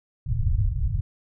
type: low-pass noise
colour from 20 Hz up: pink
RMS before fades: -23 dBFS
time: 0.26-1.01 s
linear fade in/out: 10 ms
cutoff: 130 Hz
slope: 48 dB/octave
effects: none